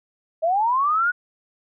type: linear sweep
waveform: sine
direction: up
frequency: 622.3 to 1480 Hz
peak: -17 dBFS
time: 0.42-1.12 s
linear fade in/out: 20 ms
effects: none